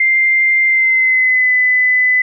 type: tone with pitch glide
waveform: sine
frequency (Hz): 2096 to 2006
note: C7 to B6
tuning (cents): +2 to +26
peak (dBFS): -9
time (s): 0-2.22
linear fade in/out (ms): 5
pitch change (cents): -76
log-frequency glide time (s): 0.64-1.52
effects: none